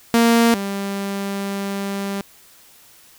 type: tone pair in turn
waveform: sawtooth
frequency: 232.2 / 198.16 Hz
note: A#3 / G3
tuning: -7 / +19 cents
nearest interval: minor third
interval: 274 cents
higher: first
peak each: -8 / -19 dBFS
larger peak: first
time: 0.14-0.54 / 0.54-2.21 s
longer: second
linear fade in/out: 0 ms
effects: white hiss -49 dBFS RMS until 3.18 s